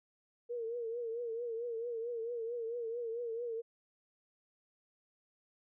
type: tone with vibrato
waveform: sine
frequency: 466.2 Hz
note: A#4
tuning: in tune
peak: -36 dBFS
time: 0.49-3.62 s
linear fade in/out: 20 ms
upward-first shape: triangle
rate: 4.5 Hz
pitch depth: 87 cents each way
effects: none